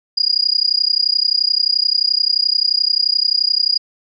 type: tone with amplitude modulation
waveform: sine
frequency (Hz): 4872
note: D#8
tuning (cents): -37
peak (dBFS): -9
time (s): 0.17-3.78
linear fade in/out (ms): 10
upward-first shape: sine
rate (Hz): 31.5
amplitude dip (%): 100
effects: none